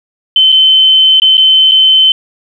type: tone with dropouts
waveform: sine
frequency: 3069 Hz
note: G7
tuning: 37 cents flat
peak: -3 dBFS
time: 0.36-2.12 s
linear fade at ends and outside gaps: 2 ms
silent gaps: 0.52-0.524 / 1.2-1.219 / 1.371-1.378 / 1.713-1.718 s
effects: 7-bit